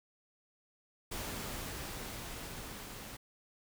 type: noise with level ramp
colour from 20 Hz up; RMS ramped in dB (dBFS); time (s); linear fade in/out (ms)
pink; -40 to -47; 1.11-3.17; 10
effects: none